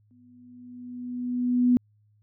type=tone with exponential growth; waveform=sine; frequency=246.7 Hz; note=B3; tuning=2 cents flat; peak=-15 dBFS; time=0.11-1.77 s; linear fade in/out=0 ms; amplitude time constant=360 ms; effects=added 105 Hz sine -60 dBFS peak until 2.22 s